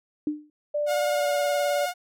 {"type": "tone with exponential decay", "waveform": "sine", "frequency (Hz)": 300, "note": "D4", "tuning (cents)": 37, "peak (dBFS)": -20, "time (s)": [0.27, 0.5], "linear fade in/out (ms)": 2, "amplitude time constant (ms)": 50}
{"type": "tone with pitch glide", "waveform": "sine", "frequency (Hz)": [590, 580.2], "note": ["D5", "D5"], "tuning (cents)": [8, -21], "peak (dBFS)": -23, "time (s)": [0.74, 1.86], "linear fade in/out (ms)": 10, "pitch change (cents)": -29, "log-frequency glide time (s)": [1.1, 1.28]}
{"type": "tone with vibrato", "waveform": "sawtooth", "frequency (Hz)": 716, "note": "F5", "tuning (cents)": 43, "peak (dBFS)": -23, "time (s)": [0.86, 1.94], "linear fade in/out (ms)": 50, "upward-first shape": "triangle", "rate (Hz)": 19, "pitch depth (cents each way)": 33}
{"effects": []}